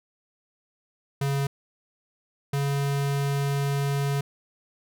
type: tone pair in turn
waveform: square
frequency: 139.3 / 140.43 Hz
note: C#3 / C#3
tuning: +9 / +23 cents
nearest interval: unison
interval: 14 cents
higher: second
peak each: -24 / -24 dBFS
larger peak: neither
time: 1.21-1.47 / 2.53-4.21 s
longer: second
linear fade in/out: 5 ms
effects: none